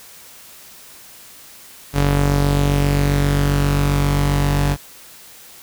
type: tone pair together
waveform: sawtooth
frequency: 47.52 / 142.5 Hz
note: F#1 / C#3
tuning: +47 / +48 cents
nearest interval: octave + perfect fifth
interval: 1901 cents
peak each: -14 dBFS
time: 1.93-4.77 s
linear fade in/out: 50 ms
effects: white hiss -42 dBFS RMS until 5.62 s